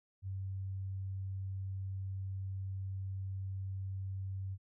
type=tone; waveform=sine; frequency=96 Hz; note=G2; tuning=36 cents flat; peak=-37 dBFS; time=0.22-4.58 s; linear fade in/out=50 ms; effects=none